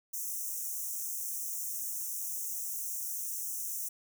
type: high-pass noise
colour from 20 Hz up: white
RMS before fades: -37 dBFS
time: 0.13-3.89 s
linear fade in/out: 10 ms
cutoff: 5700 Hz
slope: 96 dB/octave
effects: none